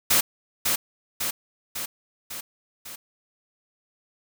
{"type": "noise with echo", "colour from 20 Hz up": "white", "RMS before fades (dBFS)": -19, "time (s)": [0.1, 0.21], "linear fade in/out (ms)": 10, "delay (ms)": 550, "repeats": 5, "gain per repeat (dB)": -4, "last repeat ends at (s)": 2.96, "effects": []}